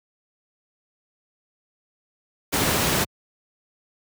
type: noise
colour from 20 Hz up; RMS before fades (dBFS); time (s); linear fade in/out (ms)
pink; -21; 2.52-3.05; 20
effects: high-pass 80 Hz 12 dB/octave